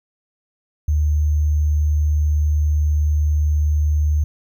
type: tone with sample-and-hold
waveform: sine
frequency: 75.4 Hz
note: D2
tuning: 46 cents sharp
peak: -14 dBFS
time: 0.88-4.24 s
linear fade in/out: 5 ms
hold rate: 6300 Hz
effects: none